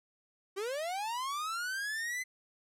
45% pulse linear sweep, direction up, 371.9 to 2051 Hz, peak -34 dBFS, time 0.56-2.24 s, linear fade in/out 20 ms, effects low-pass 12000 Hz 12 dB/octave

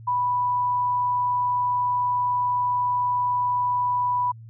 sine tone, 986 Hz, B5, 3 cents flat, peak -20 dBFS, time 0.07-4.32 s, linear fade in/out 10 ms, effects added 113 Hz sine -40 dBFS peak until 4.49 s

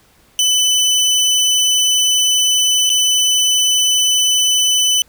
25% pulse tone with dropouts, 3005 Hz, F#7, 26 cents sharp, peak -8 dBFS, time 0.39-5.02 s, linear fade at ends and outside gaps 1 ms, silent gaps 2.894-2.9 s, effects pink hiss -52 dBFS RMS until 5.08 s

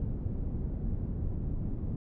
pink low-pass noise, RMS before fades -33 dBFS, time 0-1.96 s, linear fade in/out 2 ms, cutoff 200 Hz, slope 12 dB/octave, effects none

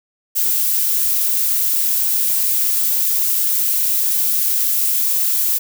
violet noise, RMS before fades -17 dBFS, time 0.35-5.59 s, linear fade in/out 20 ms, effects none

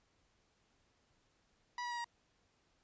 30% pulse tone with pitch steps, 975 / 965.5 / 956 / 946.7 Hz, B5 / B5 / A#5 / A#5, -23 / -39 / +43 / +26 cents, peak -36 dBFS, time 1.78-2.044 s, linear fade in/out 2 ms, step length 66 ms, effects pink hiss -75 dBFS RMS until 2.83 s + resampled to 16000 Hz

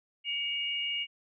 sine tone pair together, 2263 / 2851 Hz, C#7 / F7, +35 / +35 cents, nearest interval major third, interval 400 cents, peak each -36 / -31 dBFS, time 0.24-1.07 s, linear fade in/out 50 ms, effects none

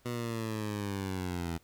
15% pulse linear sweep, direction down, 122 to 82.41 Hz, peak -27 dBFS, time 0.05-1.58 s, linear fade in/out 10 ms, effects pink hiss -66 dBFS RMS until 1.63 s

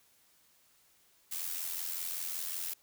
blue noise with amplitude modulation, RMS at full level -35 dBFS, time 1.31-2.74 s, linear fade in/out 10 ms, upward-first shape sine, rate 85.3 Hz, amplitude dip 60%, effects white hiss -67 dBFS RMS until 2.82 s

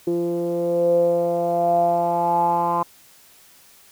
10% pulse tone with low-pass filter sweep, 171.9 Hz, F3, 27 cents flat, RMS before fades -20 dBFS, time 0.07-2.83 s, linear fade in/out 5 ms, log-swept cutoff 380 to 1000 Hz, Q 8.4, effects white hiss -51 dBFS RMS until 3.91 s

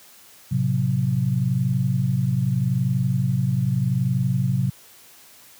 sine chord, F# diminished, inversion first, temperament equal with one note detuned, 110 / 130.81 / 182.45 Hz, A2 / C3 / F#3, 0 / 0 / -24 cents, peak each -26 / -20 / -25 dBFS, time 0.51-4.7 s, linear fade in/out 10 ms, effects white hiss -49 dBFS RMS until 5.59 s + high-pass 60 Hz 12 dB/octave

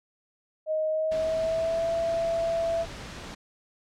sine tone with pitch glide, 625 to 666 Hz, D#5 to E5, +8 to +18 cents, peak -24 dBFS, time 0.66-2.86 s, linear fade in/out 50 ms, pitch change +110 cents, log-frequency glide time 0.9-1.89 s
pink noise, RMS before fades -40 dBFS, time 1.11-3.35 s, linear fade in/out 10 ms
effects low-pass 6000 Hz 12 dB/octave

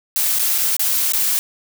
blue noise with dropouts, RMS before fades -18 dBFS, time 0.16-1.39 s, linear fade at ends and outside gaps 0 ms, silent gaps 0.387-0.394 / 0.58-0.584 / 0.766-0.795 / 1.121-1.135 s, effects none

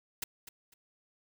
white noise with echo, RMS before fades -35 dBFS, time 0.22-0.24 s, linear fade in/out 5 ms, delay 250 ms, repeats 2, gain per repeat -12 dB, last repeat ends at 0.74 s, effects none

